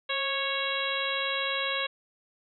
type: harmonic tone with a mistuned harmonic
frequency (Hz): 552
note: C#5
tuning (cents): -7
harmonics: 1 / 2 / 3 / 4 / 5 / 6 / 7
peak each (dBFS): -35 / -35 / -35 / -35 / -35 / -35 / -35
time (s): 0.09-1.87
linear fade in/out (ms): 10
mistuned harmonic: 1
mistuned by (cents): -35
effects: none